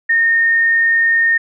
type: tone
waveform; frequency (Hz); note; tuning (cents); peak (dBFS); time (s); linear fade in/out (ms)
sine; 1835; A#6; -28; -10; 0.09-1.38; 10
effects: none